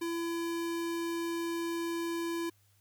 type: tone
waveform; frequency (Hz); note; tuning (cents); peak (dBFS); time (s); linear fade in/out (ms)
square; 336.7; E4; +37; -33; 0.01-2.5; 10
effects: added 100 Hz sine -66 dBFS peak until 2.8 s + white hiss -70 dBFS RMS until 2.8 s